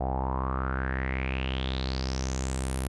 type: tone with low-pass filter sweep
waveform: sawtooth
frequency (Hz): 65.41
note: C2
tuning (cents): 0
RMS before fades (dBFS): -30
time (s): 0-2.88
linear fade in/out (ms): 10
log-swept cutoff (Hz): 720 to 11000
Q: 6.5
effects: none